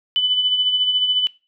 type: tone with tremolo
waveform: sine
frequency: 3000 Hz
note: F#7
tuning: 23 cents sharp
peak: -13 dBFS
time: 0.16-1.27 s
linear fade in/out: 0 ms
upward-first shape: sine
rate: 14 Hz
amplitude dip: 50%
effects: noise-tail reverb RT60 0.3 s tail -20 dB re dry